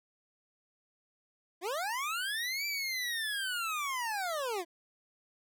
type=linear two-way sweep; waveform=25% pulse; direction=up then down; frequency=320 to 2349 to 320 Hz; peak=-29 dBFS; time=1.61-4.65 s; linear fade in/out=50 ms; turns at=2.66 s; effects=none